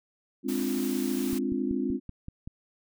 sine chord, D half-diminished seventh, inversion second, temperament equal, 207.7 / 261.6 / 293.7 / 349.2 Hz, Ab3 / C4 / D4 / F4, 0 / 0 / 0 / 0 cents, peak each -33 / -29 / -34 / -33 dBFS, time 0.43-2 s, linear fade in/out 50 ms
white noise, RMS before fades -40 dBFS, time 0.48-1.39 s, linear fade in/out 10 ms
click train, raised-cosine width 5 ms, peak -26 dBFS, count 7, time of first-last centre 1.33-2.475 s, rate 5.24 Hz
effects none

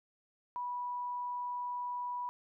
sine tone, 980 Hz, B5, 14 cents flat, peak -35 dBFS, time 0.56-2.29 s, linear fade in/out 0 ms, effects none

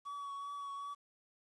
triangle tone with vibrato, 1130 Hz, C#6, 33 cents sharp, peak -39 dBFS, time 0.05-0.95 s, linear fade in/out 20 ms, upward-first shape triangle, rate 2.6 Hz, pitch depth 24 cents each way, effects resampled to 22050 Hz + 11-bit

